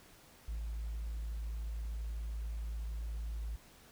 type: tone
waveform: sine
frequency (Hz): 55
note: A1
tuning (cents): 0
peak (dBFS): -35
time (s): 0.48-3.56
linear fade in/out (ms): 5
effects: tanh soft clip ceiling -34 dBFS + pink hiss -60 dBFS RMS until 3.91 s